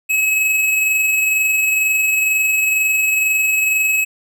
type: tone with amplitude modulation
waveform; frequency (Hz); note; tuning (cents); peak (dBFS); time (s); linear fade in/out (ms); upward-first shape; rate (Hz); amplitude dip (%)
square; 2568; E7; -46; -13; 0.09-4.05; 20; sine; 22.1; 30
effects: none